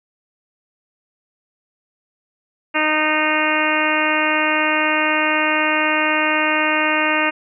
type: harmonic tone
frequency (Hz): 308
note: D#4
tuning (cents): -17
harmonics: 1 / 2 / 3 / 4 / 5 / 6 / 7 / 8 / 9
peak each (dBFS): -24 / -24 / -24 / -24 / -24 / -24 / -24 / -24 / -24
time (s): 2.74-7.31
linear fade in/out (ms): 20
effects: none